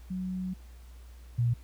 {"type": "tone pair in turn", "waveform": "sine", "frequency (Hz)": [185, 119.27], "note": ["F#3", "A#2"], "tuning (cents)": [0, 40], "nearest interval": "minor sixth", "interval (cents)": 760, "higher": "first", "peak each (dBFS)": [-31, -23], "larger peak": "second", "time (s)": [[0.1, 0.54], [1.38, 1.54]], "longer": "first", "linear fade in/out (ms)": 10, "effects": ["added 60 Hz sine -46 dBFS peak until 1.63 s", "pink hiss -61 dBFS RMS until 1.63 s"]}